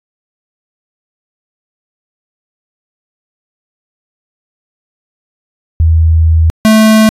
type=tone pair in turn; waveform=sine / square; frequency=80.9 / 218.2 Hz; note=E2 / A3; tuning=-32 / -14 cents; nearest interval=octave + perfect fourth; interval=1718 cents; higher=second; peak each=-4 dBFS; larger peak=neither; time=5.8-6.5 / 6.65-7.09 s; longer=first; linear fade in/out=0 ms; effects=resampled to 32000 Hz